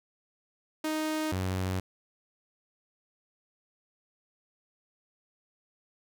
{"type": "tone pair in turn", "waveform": "sawtooth", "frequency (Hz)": [311.1, 93.32], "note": ["D#4", "F#2"], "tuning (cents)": [0, 15], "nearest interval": "octave + major sixth", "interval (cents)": 2085, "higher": "first", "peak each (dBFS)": -25, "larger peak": "neither", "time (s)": [[0.84, 1.32], [1.32, 1.8]], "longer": "neither", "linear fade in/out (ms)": 5, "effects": []}